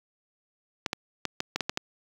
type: clicks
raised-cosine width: 0.2 ms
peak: -10 dBFS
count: 8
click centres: 0.862 / 0.931 / 1.253 / 1.404 / 1.56 / 1.607 / 1.695 / 1.774 s
effects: high-pass 60 Hz 12 dB/octave + 7-bit